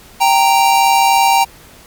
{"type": "tone pair together", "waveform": "square", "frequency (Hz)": [784, 927.5], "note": ["G5", "A#5"], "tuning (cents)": [0, -9], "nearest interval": "minor third", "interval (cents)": 291, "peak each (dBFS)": -12, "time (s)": [0.2, 1.45], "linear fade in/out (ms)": 20, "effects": ["pink hiss -41 dBFS RMS until 1.86 s", "MP3 96 kbps"]}